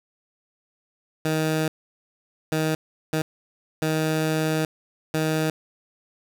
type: tone bursts at uneven times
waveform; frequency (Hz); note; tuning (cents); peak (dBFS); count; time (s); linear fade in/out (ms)
15% pulse; 157.2; D#3; +18; -15; 5; 1.25-1.68 / 2.52-2.75 / 3.13-3.22 / 3.82-4.65 / 5.14-5.5; 2
effects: none